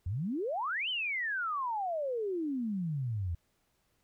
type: exponential two-way sweep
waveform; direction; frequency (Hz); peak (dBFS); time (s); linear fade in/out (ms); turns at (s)
sine; up then down; 80.6 to 3136 to 80.6; -31; 0.06-3.35; 5; 0.89
effects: pink hiss -75 dBFS RMS until 4.03 s